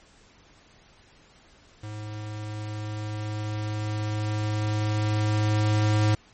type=tone with level ramp; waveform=square; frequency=106.3 Hz; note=G#2; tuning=41 cents sharp; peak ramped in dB=-35 to -19 dBFS; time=1.83-6.15 s; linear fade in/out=5 ms; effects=pink hiss -56 dBFS RMS until 6.33 s + MP3 32 kbps